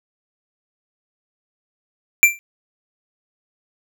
square tone with exponential decay, 2355 Hz, D7, 4 cents sharp, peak -4 dBFS, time 2.23-2.39 s, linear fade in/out 0 ms, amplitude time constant 33 ms, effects none

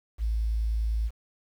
sine tone, 55 Hz, A1, in tune, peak -24 dBFS, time 0.18-1.11 s, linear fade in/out 50 ms, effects 9-bit

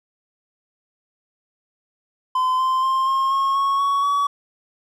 triangle tone with pitch steps, 1025 / 1039.9 / 1055 / 1070.4 / 1085.9 / 1101.7 / 1117.8 / 1134 Hz, C6 / C6 / C6 / C6 / C#6 / C#6 / C#6 / C#6, -36 / -11 / +14 / +39 / -36 / -11 / +14 / +39 cents, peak -15 dBFS, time 2.35-4.27 s, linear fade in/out 5 ms, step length 240 ms, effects none

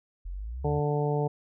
sine exponential sweep, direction up, 41.2 to 85.4 Hz, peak -33 dBFS, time 0.25-0.8 s, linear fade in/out 10 ms
harmonic tone, 147.1 Hz, D3, 3 cents sharp, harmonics 1 / 2 / 3 / 4 / 5 / 6, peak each -27 / -37 / -29 / -36 / -35 / -37 dBFS, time 0.64-1.28 s, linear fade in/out 10 ms
effects none

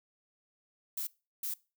violet noise bursts at uneven times, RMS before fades -36 dBFS, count 2, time 0.97-1.07 / 1.43-1.54 s, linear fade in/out 5 ms, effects noise-tail reverb RT60 0.3 s tail -22 dB re dry

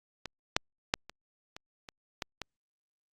clicks, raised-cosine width 0.2 ms, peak -20 / -6 / -7 / -26 / -26 / -27 / -16 / -19 dBFS, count 8, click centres 0.257 / 0.565 / 0.939 / 1.096 / 1.565 / 1.888 / 2.222 / 2.417 s, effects Opus 48 kbps

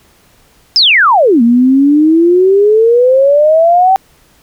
sine exponential two-way sweep, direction down then up, 5360 to 229.4 to 776 Hz, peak -4 dBFS, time 0.76-3.96 s, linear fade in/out 0 ms, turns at 1.42 s, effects pink hiss -48 dBFS RMS until 4.42 s

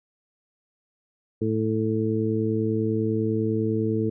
harmonic tone, 110 Hz, A2, in tune, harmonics 1 / 2 / 3 / 4, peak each -27 / -27 / -27 / -27 dBFS, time 1.41-4.1 s, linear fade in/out 10 ms, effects none

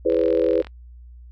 sine chord, C# minor seventh, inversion first, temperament just, 332.6 / 415.8 / 498.9 / 554.4 Hz, E4 / G#4 / B4 / C#5, +16 / +2 / +17 / 0 cents, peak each -23 / -22 / -19 / -25 dBFS, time 0.05-0.62 s, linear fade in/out 10 ms
click train, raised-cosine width 0.3 ms, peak -22 dBFS, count 26, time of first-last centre 0.1-0.669 s, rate 43.9 Hz
effects noise-tail reverb RT60 0.1 s tail -26 dB re dry + added 60 Hz sine -40 dBFS peak until 1.31 s

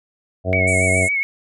harmonic tone, 92.8 Hz, F#2, 6 cents sharp, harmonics 1 / 2 / 3 / 4 / 5 / 6 / 7 / 8, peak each -20 / -27 / -28 / -31 / -27 / -27 / -22 / -35 dBFS, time 0.44-1.09 s, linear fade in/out 50 ms
sine tone with vibrato, 2217 Hz, C#7, in tune, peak -17 dBFS, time 0.53-1.23 s, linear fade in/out 0 ms, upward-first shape triangle, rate 7.2 Hz, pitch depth 59 cents each way
white band-pass noise, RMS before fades -29 dBFS, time 0.67-1.09 s, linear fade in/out 10 ms, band 6900 to 9800 Hz, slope 96 dB/octave
effects none

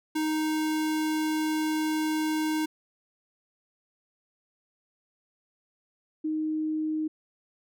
square / sine tone pair in turn, 311.1 / 311.1 Hz, D#4 / D#4, 0 / 0 cents, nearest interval unison, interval 0 cents, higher neither, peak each -26 dBFS, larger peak neither, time 0.15-2.66 / 6.24-7.08 s, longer first, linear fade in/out 10 ms, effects none

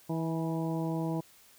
harmonic tone with a mistuned harmonic, 162.6 Hz, E3, 23 cents flat, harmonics 1 / 2 / 3 / 4 / 5 / 6, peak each -32 / -34 / -41 / -41 / -43 / -44 dBFS, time 0.09-1.21 s, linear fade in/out 10 ms, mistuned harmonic 5, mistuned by +32 cents, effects white hiss -59 dBFS RMS until 1.58 s

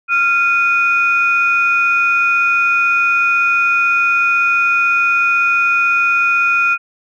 sine tone pair together, 1387 / 2471 Hz, F6 / D#7, -12 / -13 cents, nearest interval minor seventh, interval 999 cents, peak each -13 dBFS, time 0.08-6.78 s, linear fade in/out 50 ms, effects tanh soft clip ceiling -3 dBFS

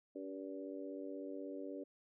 harmonic tone with a mistuned harmonic, 96.3 Hz, G2, 30 cents flat, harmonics 3 / 4 / 5 / 6, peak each -46 / -49 / -50 / -50 dBFS, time 0.15-1.84 s, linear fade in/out 10 ms, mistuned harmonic 3, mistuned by -20 cents, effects none

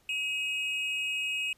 triangle tone pair together, 2544 / 2856 Hz, D#7 / F7, +38 / +38 cents, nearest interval major second, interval 200 cents, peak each -29 / -33 dBFS, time 0.09-1.53 s, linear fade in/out 2 ms, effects pink hiss -66 dBFS RMS until 1.57 s + resampled to 32000 Hz

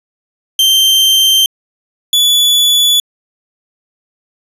40% pulse tone pair in turn, 3136 / 3438 Hz, G7 / A7, 0 / -41 cents, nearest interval major second, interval 159 cents, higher second, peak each -6 dBFS, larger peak neither, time 0.59-1.46 / 2.13-3 s, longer neither, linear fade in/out 2 ms, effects resampled to 32000 Hz + 8-bit

